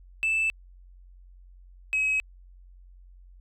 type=tone pair in turn; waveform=sine; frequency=2637 / 2550 Hz; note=E7 / D#7; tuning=0 / +42 cents; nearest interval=minor second; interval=58 cents; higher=first; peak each=-20 dBFS; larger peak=neither; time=0.23-0.5 / 1.93-2.2 s; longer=neither; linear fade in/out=0 ms; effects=tanh soft clip ceiling -21 dBFS + added 45 Hz sine -48 dBFS peak until 3.4 s